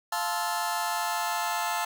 sawtooth chord, F major seventh, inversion none, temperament just, 698.5 / 873.1 / 1047.7 / 1309.6 Hz, F5 / A5 / C6 / E6, 0 / -14 / +2 / -12 cents, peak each -29 / -26 / -31 / -31 dBFS, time 0.12-1.85 s, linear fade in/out 5 ms, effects none

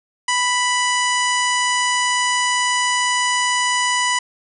harmonic tone, 987.8 Hz, B5, in tune, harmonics 1 / 2 / 3 / 4 / 5 / 6 / 7 / 8 / 9, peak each -20 / -21 / -24 / -35 / -30 / -30 / -27 / -36 / -29 dBFS, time 0.28-4.19 s, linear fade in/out 5 ms, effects none

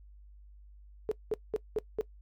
sine tone bursts, 432.8 Hz, A4, 29 cents flat, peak -26 dBFS, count 5, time 1.09-2.01 s, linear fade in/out 0 ms, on 24 ms, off 200 ms, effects noise-tail reverb RT60 0.1 s tail -20 dB re dry + added 50 Hz sine -51 dBFS peak until 2.21 s

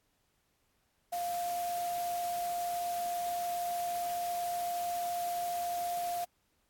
sine tone in noise, 700 Hz, F5, 4 cents sharp, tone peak -32 dBFS, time 1.12-6.25 s, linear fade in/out 10 ms, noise white, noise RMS -45 dBFS, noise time 1.12-6.25 s, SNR +10 dB, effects pink hiss -75 dBFS RMS until 6.69 s + AAC 64 kbps

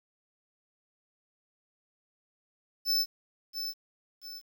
square tone with echo, 5274 Hz, E8, in tune, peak -25 dBFS, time 2.85-3.06 s, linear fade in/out 50 ms, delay 680 ms, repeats 2, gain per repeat -8 dB, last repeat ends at 4.42 s, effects 10-bit

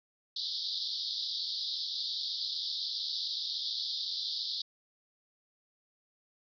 pink band-pass noise, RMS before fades -36 dBFS, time 0.36-4.62 s, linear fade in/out 5 ms, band 3500 to 5100 Hz, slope 96 dB/octave, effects none

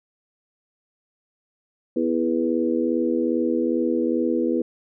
harmonic tone with a mistuned harmonic, 82.41 Hz, E2, in tune, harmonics 3 / 4 / 5 / 6, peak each -24 / -23 / -28 / -26 dBFS, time 1.96-4.62 s, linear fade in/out 5 ms, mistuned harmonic 6, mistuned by -18 cents, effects none

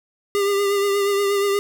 square tone with vibrato, 401.4 Hz, G4, 41 cents sharp, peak -18 dBFS, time 0.35-1.59 s, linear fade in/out 0 ms, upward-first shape triangle, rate 8.4 Hz, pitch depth 36 cents each way, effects none

